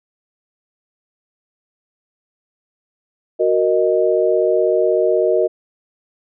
sine chord, D# minor, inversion first, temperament equal, 370 / 466.2 / 622.3 Hz, F#4 / A#4 / D#5, 0 / 0 / 0 cents, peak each -17 dBFS, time 3.39-5.48 s, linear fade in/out 20 ms, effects none

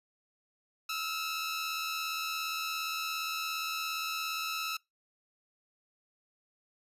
15% pulse tone pair together, 1300 / 1377.3 Hz, E6 / F6, -24 / -24 cents, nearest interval minor second, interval 100 cents, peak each -28 / -33 dBFS, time 0.89-4.77 s, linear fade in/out 5 ms, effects noise-tail reverb RT60 0.2 s tail -25 dB re dry + resampled to 32000 Hz

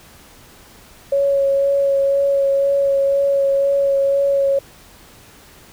sine tone with vibrato, 554.4 Hz, C#5, in tune, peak -13 dBFS, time 1.12-4.59 s, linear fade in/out 5 ms, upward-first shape sine, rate 2 Hz, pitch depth 13 cents each way, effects pink hiss -45 dBFS RMS until 5.72 s

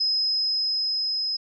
sine tone with level ramp, 5090 Hz, D#8, 39 cents sharp, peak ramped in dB -20 to -24 dBFS, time 0-1.37 s, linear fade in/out 10 ms, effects none

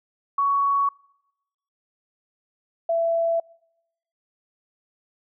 sine tone pair in turn, 1119 / 667.5 Hz, C#6 / E5, +16 / +22 cents, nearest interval major sixth, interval 894 cents, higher first, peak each -18 / -19 dBFS, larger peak first, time 0.38-0.89 / 2.89-3.4 s, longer neither, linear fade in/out 5 ms, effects noise-tail reverb RT60 0.9 s tail -26 dB re dry

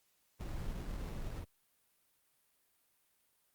brown noise with sample-and-hold, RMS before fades -41 dBFS, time 0.39-1.45 s, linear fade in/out 20 ms, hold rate 3150 Hz, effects white hiss -75 dBFS RMS until 3.54 s + Opus 48 kbps

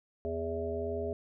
harmonic tone with a mistuned harmonic, 82.41 Hz, E2, in tune, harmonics 1 / 3 / 5 / 7 / 8, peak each -39 / -42 / -35 / -41 / -39 dBFS, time 0.25-1.13 s, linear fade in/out 0 ms, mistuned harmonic 1, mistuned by +16 cents, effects none

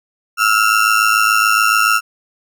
35% pulse ring-modulated tone, 1359 Hz, F6, 48 cents flat, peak -6 dBFS, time 0.37-2.01 s, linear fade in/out 50 ms, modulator 53.5 Hz, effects none

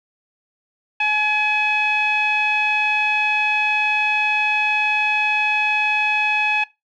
sawtooth tone with low-pass filter, 847 Hz, G#5, 34 cents sharp, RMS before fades -19 dBFS, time 1-6.64 s, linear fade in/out 5 ms, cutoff 2700 Hz, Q 9.2, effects noise-tail reverb RT60 0.2 s tail -19 dB re dry

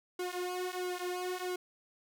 sawtooth tone with flanger, 362 Hz, F#4, 38 cents flat, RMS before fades -37 dBFS, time 0.19-1.56 s, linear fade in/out 5 ms, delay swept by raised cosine 1.6 to 5 ms, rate 1.5 Hz, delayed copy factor -0.95, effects none

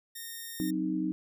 5% pulse tone, 1840 Hz, A#6, 23 cents flat, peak -29 dBFS, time 0.15-0.71 s, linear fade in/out 10 ms
sine chord, C diminished, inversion second, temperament equal, 185 / 261.6 / 311.1 Hz, Gb3 / C4 / Eb4, 0 / 0 / 0 cents, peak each -34 / -35 / -30 dBFS, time 0.6-1.12 s, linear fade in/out 0 ms
effects none

